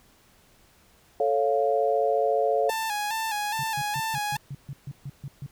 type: chord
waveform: sine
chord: A augmented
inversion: none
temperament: equal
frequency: 440 / 554.4 / 698.5 Hz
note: A4 / C#5 / E#5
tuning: 0 / 0 / 0 cents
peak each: -25 dBFS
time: 1.2-2.7 s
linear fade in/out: 2 ms
type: tone with vibrato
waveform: sawtooth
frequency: 860 Hz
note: A5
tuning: 40 cents flat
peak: -23 dBFS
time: 2.69-4.37 s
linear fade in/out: 5 ms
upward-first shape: square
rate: 2.4 Hz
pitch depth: 58 cents each way
type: tone bursts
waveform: sine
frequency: 138.59 Hz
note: C#3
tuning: in tune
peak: -32 dBFS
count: 11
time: 3.59-5.463 s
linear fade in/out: 2 ms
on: 43 ms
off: 140 ms
effects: pink hiss -59 dBFS RMS until 5.51 s